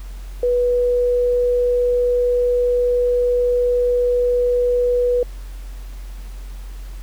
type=tone; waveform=sine; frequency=489.9 Hz; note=B4; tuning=14 cents flat; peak=-14 dBFS; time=0.43-5.23 s; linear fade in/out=2 ms; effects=added 45 Hz sine -29 dBFS peak until 7.02 s + pink hiss -47 dBFS RMS until 7.02 s